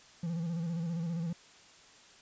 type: tone with vibrato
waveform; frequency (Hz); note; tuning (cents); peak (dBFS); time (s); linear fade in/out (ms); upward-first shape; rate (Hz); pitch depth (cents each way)
triangle; 167.7; E3; +30; -30; 0.23-1.33; 5; square; 15; 56
effects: white hiss -57 dBFS RMS until 2.21 s + resampled to 16000 Hz